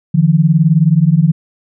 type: beating tone pair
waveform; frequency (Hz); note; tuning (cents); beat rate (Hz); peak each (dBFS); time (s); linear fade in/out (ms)
sine; 151 / 170; D3 / F3; +48 / -46; 19; -10; 0.14-1.32; 10
effects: none